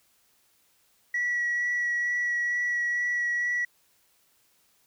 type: tone with vibrato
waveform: sine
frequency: 1934 Hz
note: B6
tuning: 37 cents flat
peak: -23 dBFS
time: 1.14-3.65 s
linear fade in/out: 5 ms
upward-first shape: sine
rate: 2.2 Hz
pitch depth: 10 cents each way
effects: tanh soft clip ceiling -22 dBFS + white hiss -66 dBFS RMS until 4.86 s